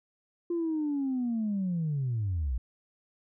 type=linear sweep; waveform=sine; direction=down; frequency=348 to 55.5 Hz; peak=-26 dBFS; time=0.5-2.58 s; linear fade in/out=5 ms; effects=tanh soft clip ceiling -24 dBFS